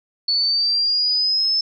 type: exponential sweep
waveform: sine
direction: up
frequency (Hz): 4435 to 5274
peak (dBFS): -16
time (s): 0.28-1.61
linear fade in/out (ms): 5
effects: none